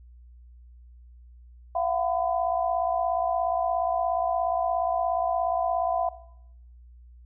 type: tone cluster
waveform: sine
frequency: 675 / 732 / 1007 Hz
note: E5 / F#5 / B5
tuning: +41 / -19 / +33 cents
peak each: -26 / -27 / -32 dBFS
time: 1.75-6.09 s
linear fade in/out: 5 ms
effects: noise-tail reverb RT60 0.8 s tail -17 dB re dry + added 60 Hz sine -47 dBFS peak until 7.25 s